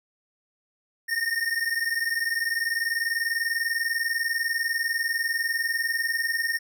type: tone pair together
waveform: square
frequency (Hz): 1823.9 / 1844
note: A#6 / A#6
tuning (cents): -38 / -19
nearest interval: unison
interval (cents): 19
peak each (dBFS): -28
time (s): 1.08-6.59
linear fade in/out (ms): 20
effects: none